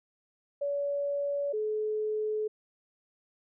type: tone pair in turn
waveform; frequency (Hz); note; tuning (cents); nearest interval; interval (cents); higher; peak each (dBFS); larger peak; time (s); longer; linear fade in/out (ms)
sine; 569 / 428.9; C#5 / A4; +45 / -44; perfect fourth; 489; first; -28; neither; 0.61-1.53 / 1.53-2.48; second; 10
effects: none